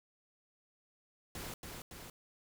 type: noise with echo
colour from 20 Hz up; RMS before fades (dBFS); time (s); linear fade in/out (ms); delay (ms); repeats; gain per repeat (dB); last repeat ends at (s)
pink; -44; 1.35-1.54; 2; 280; 2; -3; 2.1
effects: none